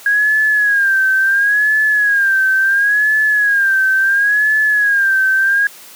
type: tone with vibrato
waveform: sine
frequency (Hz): 1634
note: G#6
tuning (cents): -29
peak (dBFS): -10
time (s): 0.06-5.67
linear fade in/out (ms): 2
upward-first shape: sine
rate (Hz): 0.72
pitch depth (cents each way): 96
effects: white hiss -38 dBFS RMS until 5.95 s + high-pass 200 Hz 12 dB/octave